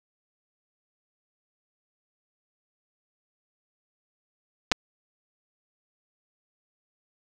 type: clicks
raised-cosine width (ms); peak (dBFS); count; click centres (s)
0.2; -4; 2; 4.716 / 4.72
effects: none